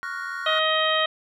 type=chord; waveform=triangle; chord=Gb major seventh; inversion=second; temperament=equal; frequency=1108.7 / 1396.9 / 1480 / 1864.7 Hz; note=Db6 / F6 / Gb6 / Bb6; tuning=0 / 0 / 0 / 0 cents; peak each=-34 / -32 / -32 / -34 dBFS; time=0.03-0.59 s; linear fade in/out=0 ms
type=harmonic tone; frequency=630 Hz; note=D#5; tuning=21 cents sharp; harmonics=1 / 2 / 3 / 4 / 5 / 6; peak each=-25 / -25 / -26 / -33 / -26 / -29 dBFS; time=0.46-1.06 s; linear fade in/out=5 ms
effects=none